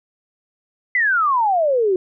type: exponential sweep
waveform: sine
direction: down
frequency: 2053 to 358.2 Hz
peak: -14 dBFS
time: 0.95-1.96 s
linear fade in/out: 2 ms
effects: none